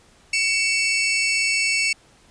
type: tone pair together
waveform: sawtooth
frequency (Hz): 2242 / 2666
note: C#7 / E7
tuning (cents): +19 / +19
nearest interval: minor third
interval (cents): 300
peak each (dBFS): -18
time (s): 0.33-1.93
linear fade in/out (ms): 5
effects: pink hiss -54 dBFS RMS until 2.3 s + resampled to 22050 Hz